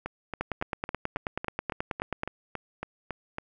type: two click trains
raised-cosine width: 0.5 ms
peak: -18 / -14 dBFS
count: 13 / 18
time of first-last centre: 0.06-3.384 / 0.41-2.234 s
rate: 3.61 / 9.32 Hz
effects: none